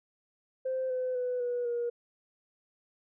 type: tone with pitch steps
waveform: sine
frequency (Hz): 520 / 508.7 / 497.7 / 486.9 / 476.3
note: C5 / C5 / B4 / B4 / A#4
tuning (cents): -11 / -49 / +13 / -25 / +37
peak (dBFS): -28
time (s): 0.65-1.9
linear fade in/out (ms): 10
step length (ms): 250
effects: tanh soft clip ceiling -25 dBFS